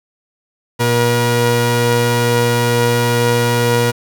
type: tone pair together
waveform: sawtooth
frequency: 119.2 / 479 Hz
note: A#2 / A#4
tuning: +39 / +47 cents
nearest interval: 2 octaves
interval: 2408 cents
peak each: -11 dBFS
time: 0.79-3.92 s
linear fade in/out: 20 ms
effects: none